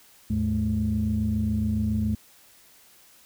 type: tone cluster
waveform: sine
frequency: 75.6 / 102.8 / 214.8 Hz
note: D#2 / G#2 / A3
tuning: -49 / -17 / -41 cents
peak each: -28 / -27 / -24 dBFS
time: 0.3-2.15 s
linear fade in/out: 5 ms
effects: tanh soft clip ceiling -15 dBFS + white hiss -55 dBFS RMS until 3.25 s